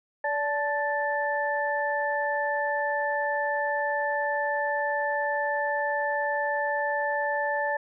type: tone cluster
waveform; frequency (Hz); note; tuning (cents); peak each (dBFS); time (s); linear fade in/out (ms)
sine; 578 / 873 / 1764; D5 / A5 / A6; -28 / -14 / +4; -29; 0.24-7.77; 5
effects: none

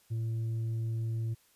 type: tone with tanh clipping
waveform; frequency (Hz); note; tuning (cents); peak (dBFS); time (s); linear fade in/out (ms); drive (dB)
sine; 113.3; A#2; -49; -31; 0.1-1.35; 20; 3
effects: white hiss -66 dBFS RMS until 1.55 s + resampled to 32000 Hz

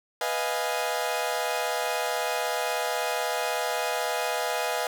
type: chord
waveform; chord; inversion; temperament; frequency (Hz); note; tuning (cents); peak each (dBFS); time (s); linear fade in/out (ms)
sawtooth; F half-diminished seventh; second; equal; 493.9 / 622.3 / 698.5 / 830.6; Cb5 / Eb5 / F5 / Ab5; 0 / 0 / 0 / 0; -28; 0.21-4.87; 2
effects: none

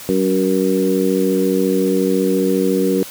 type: harmonic tone with a mistuned harmonic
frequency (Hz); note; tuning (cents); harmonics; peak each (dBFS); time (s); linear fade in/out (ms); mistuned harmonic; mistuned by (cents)
94.4; F#2; +35; 2 / 3 / 4 / 5; -19 / -19 / -19 / -19; 0.09-3.03; 0; 2; +18
effects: white hiss -34 dBFS RMS until 3.1 s + high-pass 60 Hz 12 dB/octave

